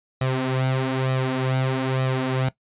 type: tone with flanger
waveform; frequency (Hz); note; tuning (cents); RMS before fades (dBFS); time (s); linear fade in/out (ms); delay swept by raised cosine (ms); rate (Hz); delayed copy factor
sawtooth; 130.81; C3; 0; -23; 0.21-2.49; 5; 1.6 to 6.3; 1.1; +0.65
effects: noise-tail reverb RT60 0.1 s tail -18 dB re dry + resampled to 8000 Hz